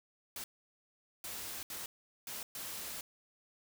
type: noise bursts at uneven times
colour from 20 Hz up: white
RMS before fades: -43 dBFS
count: 5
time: 0.36-0.44 / 1.24-1.63 / 1.7-1.86 / 2.27-2.43 / 2.55-3.01 s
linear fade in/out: 2 ms
effects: none